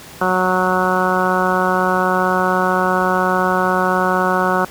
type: harmonic tone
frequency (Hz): 184.2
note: F#3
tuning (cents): -7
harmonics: 1 / 2 / 3 / 4 / 5 / 6 / 7 / 8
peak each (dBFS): -22 / -22 / -22 / -22 / -22 / -22 / -22 / -22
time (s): 0.21-4.65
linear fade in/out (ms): 5
effects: pink hiss -37 dBFS RMS until 4.7 s + high-pass 60 Hz 12 dB/octave